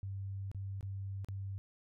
sine tone with dropouts, 97.7 Hz, G2, 5 cents flat, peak -38 dBFS, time 0.03-1.58 s, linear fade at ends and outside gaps 0 ms, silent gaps 0.515-0.547 / 0.809-0.828 / 1.246-1.286 s, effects none

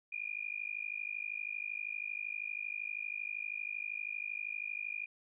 sine tone with amplitude modulation, 2430 Hz, D#7, 42 cents flat, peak -33 dBFS, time 0.12-5.06 s, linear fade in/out 10 ms, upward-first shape sine, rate 52.7 Hz, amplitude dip 100%, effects none

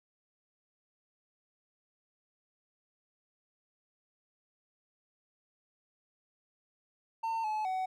triangle tone with pitch steps, 904 / 859 / 750 Hz, A5 / A5 / F#5, +47 / -42 / +23 cents, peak -29 dBFS, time 7.23-7.86 s, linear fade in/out 10 ms, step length 210 ms, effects none

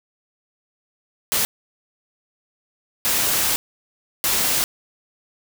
white noise bursts at uneven times, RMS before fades -20 dBFS, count 3, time 1.32-1.45 / 3.05-3.56 / 4.24-4.64 s, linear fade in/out 0 ms, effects none

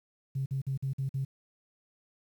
sine tone bursts, 134.9 Hz, C#3, 47 cents flat, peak -28 dBFS, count 6, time 0.35-1.25 s, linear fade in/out 10 ms, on 110 ms, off 48 ms, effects tanh soft clip ceiling -24 dBFS + 10-bit

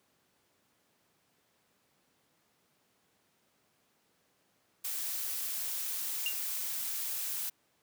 blue noise, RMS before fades -36 dBFS, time 4.84-7.5 s, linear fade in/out 10 ms
sine tone with exponential decay, 2794 Hz, F7, in tune, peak -27 dBFS, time 6.26-6.39 s, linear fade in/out 2 ms, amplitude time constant 27 ms
effects pink hiss -72 dBFS RMS until 7.82 s + high-pass 150 Hz 12 dB/octave

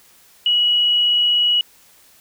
sine tone, 2919 Hz, F#7, 24 cents flat, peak -13 dBFS, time 0.46-1.61 s, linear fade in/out 2 ms, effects white hiss -51 dBFS RMS until 2.2 s

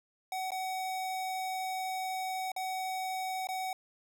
square tone with dropouts, 752 Hz, F#5, 28 cents sharp, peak -34 dBFS, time 0.32-3.73 s, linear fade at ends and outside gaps 2 ms, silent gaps 0.506-0.518 / 2.518-2.563 / 3.471-3.488 s, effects none

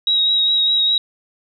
sine tone with vibrato, 3817 Hz, A#7, 40 cents sharp, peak -13 dBFS, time 0.07-0.98 s, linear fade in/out 2 ms, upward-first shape triangle, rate 4.9 Hz, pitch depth 25 cents each way, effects none

